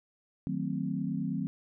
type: chord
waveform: sine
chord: D# diminished seventh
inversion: none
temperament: equal with one note detuned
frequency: 155.56 / 185 / 223.6 / 261.6 Hz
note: D#3 / F#3 / A3 / C4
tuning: 0 / 0 / +28 / 0 cents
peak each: -36 / -34 / -37 / -35 dBFS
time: 0.47-1.47 s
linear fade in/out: 0 ms
effects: none